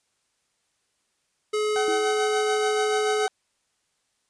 square tone, 425 Hz, G#4, 40 cents sharp, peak -23 dBFS, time 1.53-3.27 s, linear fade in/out 10 ms
30% pulse tone with tremolo, 759 Hz, F#5, 44 cents sharp, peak -22 dBFS, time 1.76-3.28 s, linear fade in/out 0 ms, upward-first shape sine, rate 6.9 Hz, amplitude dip 55%
sine tone with exponential decay, 329.6 Hz, E4, in tune, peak -27 dBFS, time 1.88-2.31 s, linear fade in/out 1 ms, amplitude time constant 92 ms
effects white hiss -72 dBFS RMS until 4.29 s + resampled to 22050 Hz

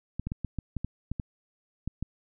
clicks, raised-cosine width 5 ms, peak -19 dBFS, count 11, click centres 0.196 / 0.27 / 0.319 / 0.447 / 0.587 / 0.767 / 0.846 / 1.116 / 1.198 / 1.876 / 2.026 s, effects none

